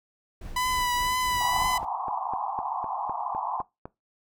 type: noise with tremolo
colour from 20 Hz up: brown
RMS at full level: -37 dBFS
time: 0.41-1.85 s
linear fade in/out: 5 ms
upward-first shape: sine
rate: 3.5 Hz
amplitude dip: 65%
type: tone with vibrato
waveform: sawtooth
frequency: 995 Hz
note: B5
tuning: 13 cents sharp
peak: -21 dBFS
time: 0.56-1.78 s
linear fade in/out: 5 ms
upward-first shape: triangle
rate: 2 Hz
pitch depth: 32 cents each way
type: band-pass noise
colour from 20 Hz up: pink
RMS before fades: -31 dBFS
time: 1.4-3.62 s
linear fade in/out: 10 ms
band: 720 to 1100 Hz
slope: 96 dB/octave
type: click train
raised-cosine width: 1 ms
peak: -23 dBFS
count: 9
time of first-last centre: 1.83-3.855 s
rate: 3.95 Hz
effects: noise-tail reverb RT60 0.2 s tail -20 dB re dry